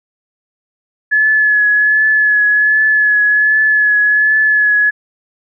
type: tone with vibrato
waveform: sine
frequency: 1708 Hz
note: G#6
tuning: 48 cents sharp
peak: -8 dBFS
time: 1.11-4.91 s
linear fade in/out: 20 ms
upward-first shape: triangle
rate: 1.3 Hz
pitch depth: 28 cents each way
effects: none